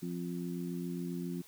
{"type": "harmonic tone", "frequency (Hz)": 87.4, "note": "F2", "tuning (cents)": 2, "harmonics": [2, 3, 4], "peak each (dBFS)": [-37, -41, -43], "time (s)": [0.02, 1.42], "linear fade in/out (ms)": 10, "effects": ["white hiss -58 dBFS RMS until 1.47 s"]}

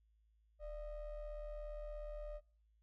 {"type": "ring-modulated tone", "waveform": "triangle", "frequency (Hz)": 317.5, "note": "D#4", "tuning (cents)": 35, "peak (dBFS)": -39, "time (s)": [0.59, 2.41], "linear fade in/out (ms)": 50, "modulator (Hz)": 279, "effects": ["noise-tail reverb RT60 0.5 s tail -23 dB re dry", "added 54 Hz sine -70 dBFS peak until 2.82 s"]}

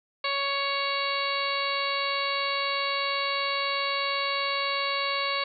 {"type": "harmonic tone", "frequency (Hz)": 557, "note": "C#5", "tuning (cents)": 8, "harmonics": [1, 2, 3, 4, 5, 6, 7, 8], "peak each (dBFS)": [-34, -30, -38, -32, -35, -41, -34, -35], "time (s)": [0.24, 5.44], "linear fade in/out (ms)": 5, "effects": []}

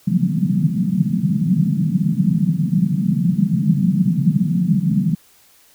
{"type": "band-pass noise", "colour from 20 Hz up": "white", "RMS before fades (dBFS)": -17, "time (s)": [0.07, 5.15], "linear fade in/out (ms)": 5, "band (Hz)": [150, 200], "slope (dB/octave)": 48, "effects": ["white hiss -52 dBFS RMS until 5.74 s"]}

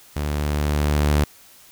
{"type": "tone with level ramp", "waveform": "sawtooth", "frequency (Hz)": 73.9, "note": "D2", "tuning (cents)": 11, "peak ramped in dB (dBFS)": [-19, -11], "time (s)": [0.16, 1.24], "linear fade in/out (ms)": 5, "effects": ["white hiss -49 dBFS RMS until 1.71 s"]}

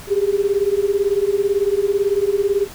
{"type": "beating tone pair", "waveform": "sine", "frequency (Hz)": [392, 410], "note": ["G4", "G#4"], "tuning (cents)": [0, -22], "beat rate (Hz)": 18, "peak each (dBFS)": -18, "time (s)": [0.07, 2.68], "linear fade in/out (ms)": 50, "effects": ["pink hiss -38 dBFS RMS until 2.74 s"]}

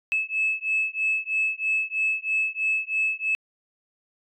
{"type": "beating tone pair", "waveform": "sine", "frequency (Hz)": [2600, 2603.1], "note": ["E7", "E7"], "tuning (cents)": [-24, -22], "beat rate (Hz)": 3.1, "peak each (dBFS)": -25, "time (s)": [0.12, 3.35], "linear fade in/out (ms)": 0, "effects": ["tanh soft clip ceiling -15 dBFS"]}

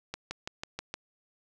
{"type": "accelerating click train", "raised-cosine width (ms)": 0.2, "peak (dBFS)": -18, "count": 6, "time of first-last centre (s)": [0.14, 0.941], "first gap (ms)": 170, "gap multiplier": 0.97, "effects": []}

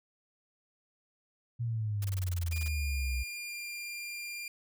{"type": "exponential sweep", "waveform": "sine", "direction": "down", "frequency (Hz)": [120, 61.74], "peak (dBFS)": -30, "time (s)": [1.59, 3.24], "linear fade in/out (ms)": 20}
{"type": "noise bursts", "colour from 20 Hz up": "white", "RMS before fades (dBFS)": -44, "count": 14, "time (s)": [2.02, 2.682], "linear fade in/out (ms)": 2, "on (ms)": 25, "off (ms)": 24}
{"type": "tone with pitch glide", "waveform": "sawtooth", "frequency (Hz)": [2418, 2394], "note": ["D7", "D7"], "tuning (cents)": [50, 33], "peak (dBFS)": -35, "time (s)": [2.52, 4.48], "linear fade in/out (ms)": 2, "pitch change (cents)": -17, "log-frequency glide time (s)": [2.88, 3.61]}
{"effects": []}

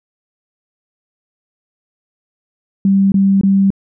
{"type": "tone bursts", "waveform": "sine", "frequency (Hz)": 195.4, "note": "G3", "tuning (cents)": -5, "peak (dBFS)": -8, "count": 3, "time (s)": [2.85, 3.704], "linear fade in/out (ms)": 2, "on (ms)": 270, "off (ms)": 22, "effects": []}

